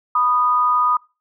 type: tone pair together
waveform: sine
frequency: 987.8 / 1234.9 Hz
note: B5 / D#6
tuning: 0 / -13 cents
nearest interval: major third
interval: 387 cents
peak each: -20 / -15 dBFS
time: 0.15-0.97 s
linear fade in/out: 5 ms
effects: noise-tail reverb RT60 0.3 s tail -24 dB re dry